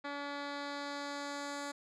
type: tone with low-pass filter sweep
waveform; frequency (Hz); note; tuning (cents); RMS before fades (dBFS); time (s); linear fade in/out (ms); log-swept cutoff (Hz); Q
10% pulse; 285.4; D4; -49; -41; 0.04-1.72; 10; 3100 to 8000; 1.4
effects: none